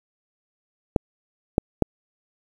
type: clicks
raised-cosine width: 2 ms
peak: -3 dBFS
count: 3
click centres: 0.962 / 1.581 / 1.823 s
effects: 7-bit